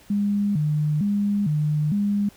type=tone with vibrato; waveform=sine; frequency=175.2 Hz; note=F3; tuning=6 cents sharp; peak=-19 dBFS; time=0.1-2.29 s; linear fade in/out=5 ms; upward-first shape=square; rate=1.1 Hz; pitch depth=260 cents each way; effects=pink hiss -52 dBFS RMS until 2.36 s